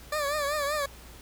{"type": "tone with vibrato", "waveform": "20% pulse", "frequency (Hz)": 585, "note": "D5", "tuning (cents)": -7, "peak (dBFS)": -22, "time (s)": [0.12, 0.86], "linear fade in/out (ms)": 5, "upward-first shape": "triangle", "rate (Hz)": 5.2, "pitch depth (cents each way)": 100, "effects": ["added 60 Hz sine -48 dBFS peak until 1.21 s", "pink hiss -50 dBFS RMS until 1.21 s"]}